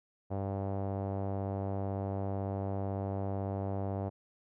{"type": "tone with low-pass filter", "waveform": "sawtooth", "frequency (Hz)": 98, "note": "G2", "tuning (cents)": 0, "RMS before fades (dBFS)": -35, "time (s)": [0.3, 4.1], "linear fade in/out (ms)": 20, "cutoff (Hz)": 700, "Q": 2.5, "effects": []}